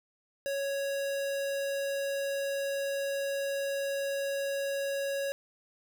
square tone, 554.4 Hz, C#5, in tune, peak -31 dBFS, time 0.46-5.32 s, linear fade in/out 0 ms, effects none

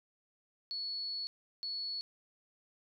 sine tone bursts at uneven times, 4400 Hz, C#8, 14 cents flat, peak -36 dBFS, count 2, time 0.71-1.27 / 1.63-2.01 s, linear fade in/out 0 ms, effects none

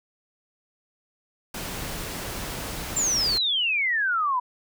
pink noise, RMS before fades -33 dBFS, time 1.54-3.38 s, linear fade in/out 5 ms
sine exponential sweep, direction down, 7459 to 965 Hz, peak -21 dBFS, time 2.96-4.4 s, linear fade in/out 10 ms
effects none

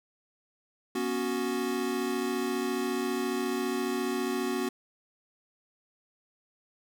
square chord, B suspended second, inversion none, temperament equal with one note detuned, 242.6 / 277.2 / 370 Hz, B3 / C#4 / F#4, -31 / 0 / 0 cents, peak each -34 / -35 / -32 dBFS, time 0.95-4.69 s, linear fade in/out 5 ms, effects none

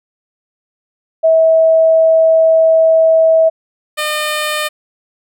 sine / 10% pulse tone pair in turn, 647 / 606.4 Hz, E5 / D#5, -32 / -45 cents, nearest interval minor second, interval 113 cents, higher first, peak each -6 / -7 dBFS, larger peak first, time 1.23-3.5 / 3.97-4.69 s, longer first, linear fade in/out 20 ms, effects none

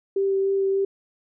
sine tone with vibrato, 390.1 Hz, G4, 8 cents flat, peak -19 dBFS, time 0.16-0.85 s, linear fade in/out 5 ms, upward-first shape sine, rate 3.4 Hz, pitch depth 10 cents each way, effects none

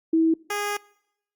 sine / 10% pulse tone pair in turn, 324.4 / 411.5 Hz, E4 / G#4, -28 / -16 cents, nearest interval major third, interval 412 cents, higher second, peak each -16 / -17 dBFS, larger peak first, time 0.13-0.34 / 0.5-0.77 s, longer second, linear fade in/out 5 ms, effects noise-tail reverb RT60 0.8 s tail -24 dB re dry + Opus 32 kbps

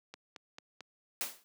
click train, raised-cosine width 0.2 ms, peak -28 dBFS, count 4, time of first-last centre 0.14-0.807 s, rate 4.5 Hz
white noise with exponential decay, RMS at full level -32 dBFS, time 1.21-1.44 s, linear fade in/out 0 ms, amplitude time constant 50 ms
effects high-pass 200 Hz 12 dB/octave

